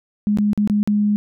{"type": "tone with dropouts", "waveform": "sine", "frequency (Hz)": 207.7, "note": "G#3", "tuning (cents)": 0, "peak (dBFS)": -14, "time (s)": [0.27, 1.16], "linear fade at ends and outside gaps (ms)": 0, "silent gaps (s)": [[0.373, 0.386], [0.532, 0.576], [0.675, 0.698], [0.83, 0.875]], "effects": []}